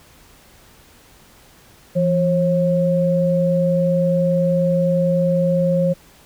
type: tone pair together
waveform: sine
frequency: 170 / 539.7 Hz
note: F3 / C#5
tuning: -46 / -46 cents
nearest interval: octave + minor sixth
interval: 2000 cents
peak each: -17 / -17 dBFS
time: 1.95-5.94 s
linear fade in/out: 20 ms
effects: pink hiss -49 dBFS RMS until 6.25 s